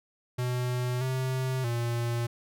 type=tone with pitch steps; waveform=square; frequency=124.4 / 130.2 / 118.2 Hz; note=B2 / C3 / A#2; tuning=+13 / -8 / +24 cents; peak=-28 dBFS; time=0.38-2.27 s; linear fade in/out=10 ms; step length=630 ms; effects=none